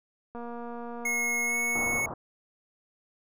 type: click train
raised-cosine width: 1 ms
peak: -27 dBFS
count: 387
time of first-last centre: 0.35-1.979 s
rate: 237 Hz
type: tone with pitch glide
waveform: square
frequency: 2171 to 2204 Hz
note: C#7 to C#7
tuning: -37 to -11 cents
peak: -27 dBFS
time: 1.05-2.06 s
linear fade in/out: 5 ms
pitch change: +26 cents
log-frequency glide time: 1.45-1.56 s
type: low-pass noise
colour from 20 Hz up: white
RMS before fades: -37 dBFS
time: 1.75-2.14 s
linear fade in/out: 5 ms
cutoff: 1200 Hz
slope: 48 dB/octave
effects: none

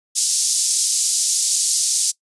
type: band-pass noise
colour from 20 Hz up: pink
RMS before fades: -19 dBFS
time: 0.15-2.12 s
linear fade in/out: 20 ms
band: 5400 to 10000 Hz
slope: 24 dB/octave
effects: noise-tail reverb RT60 0.1 s tail -21 dB re dry + resampled to 24000 Hz

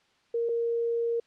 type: tone pair in turn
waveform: sine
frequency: 466.2 / 466.2 Hz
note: A#4 / A#4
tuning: 0 / 0 cents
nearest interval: unison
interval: 0 cents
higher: neither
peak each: -25 dBFS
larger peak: neither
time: 0.34-0.49 / 0.49-1.2 s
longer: second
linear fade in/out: 5 ms
effects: white hiss -66 dBFS RMS until 1.26 s + low-pass 4000 Hz 12 dB/octave

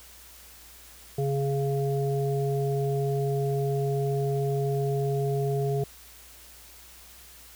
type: harmonic tone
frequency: 138.59 Hz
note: C#3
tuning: in tune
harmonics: 1 / 3 / 5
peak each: -26 / -28 / -35 dBFS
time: 1.18-5.84 s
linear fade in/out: 5 ms
effects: added 60 Hz sine -55 dBFS peak until 7.55 s + white hiss -50 dBFS RMS until 7.55 s

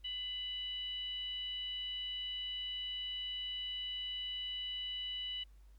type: tone with frequency modulation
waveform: sine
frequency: 2960 Hz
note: F#7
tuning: in tune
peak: -38 dBFS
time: 0.04-5.44 s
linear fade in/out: 10 ms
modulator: 940 Hz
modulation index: 0.33
effects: added 50 Hz sine -56 dBFS peak until 5.78 s + pink hiss -75 dBFS RMS until 5.78 s

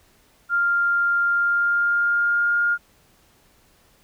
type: tone with pitch glide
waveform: sine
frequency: 1396.9 to 1414.8 Hz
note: F6 to F6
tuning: 0 to +22 cents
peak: -17 dBFS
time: 0.49-2.78 s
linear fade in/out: 50 ms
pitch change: +22 cents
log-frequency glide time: 1.26-2.62 s
effects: pink hiss -58 dBFS RMS until 4.03 s

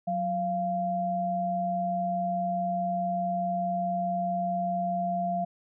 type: tone pair together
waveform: sine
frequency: 183.29 / 692 Hz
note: F#3 / F5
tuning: -16 / -16 cents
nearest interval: octave + major seventh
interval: 2300 cents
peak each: -32 / -27 dBFS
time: 0.07-5.45 s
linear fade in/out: 10 ms
effects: none

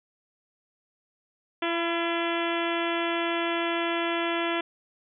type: harmonic tone with a mistuned harmonic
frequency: 338.3 Hz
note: E4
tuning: 45 cents sharp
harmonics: 1 / 2 / 3 / 4 / 5 / 6 / 7 / 8 / 9 / 10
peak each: -29 / -32 / -34 / -35 / -36 / -37 / -37 / -38 / -39 / -39 dBFS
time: 1.62-4.61 s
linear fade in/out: 5 ms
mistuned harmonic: 3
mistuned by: -25 cents
effects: none

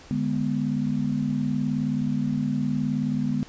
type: chord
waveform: sine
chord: G# diminished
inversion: second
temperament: equal with one note detuned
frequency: 148.62 / 207.7 / 246.9 Hz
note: D3 / G#3 / B3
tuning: +21 / 0 / 0 cents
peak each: -28 / -27 / -26 dBFS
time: 0.11-3.43 s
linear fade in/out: 0 ms
effects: pink hiss -48 dBFS RMS until 3.48 s + resampled to 16000 Hz

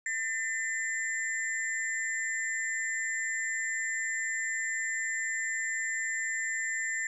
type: tone cluster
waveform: sine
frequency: 1795 / 2019 / 7340 Hz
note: A6 / B6 / A#8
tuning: +34 / +38 / -28 cents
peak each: -32 / -35 / -38 dBFS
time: 0.06-7.07 s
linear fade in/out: 2 ms
effects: none

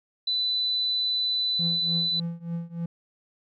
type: tone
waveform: sine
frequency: 3994 Hz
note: B7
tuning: 19 cents sharp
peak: -23 dBFS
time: 0.27-2.2 s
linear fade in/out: 5 ms
type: tone with tremolo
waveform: triangle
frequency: 169 Hz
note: E3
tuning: 43 cents sharp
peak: -24 dBFS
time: 1.59-2.86 s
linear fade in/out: 5 ms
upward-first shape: triangle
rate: 3.4 Hz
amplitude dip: 95%
effects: none

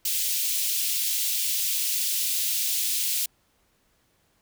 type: high-pass noise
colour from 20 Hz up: white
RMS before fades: -26 dBFS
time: 0.05-3.26 s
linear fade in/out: 5 ms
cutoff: 2700 Hz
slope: 24 dB/octave
effects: pink hiss -67 dBFS RMS until 4.41 s

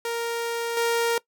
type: tone with level steps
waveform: sawtooth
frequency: 466.2 Hz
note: A#4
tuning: in tune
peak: -22 / -17 dBFS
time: 0.05-1.18 s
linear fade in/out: 2 ms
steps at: 0.77 s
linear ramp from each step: 2 ms
effects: noise-tail reverb RT60 0.1 s tail -21 dB re dry

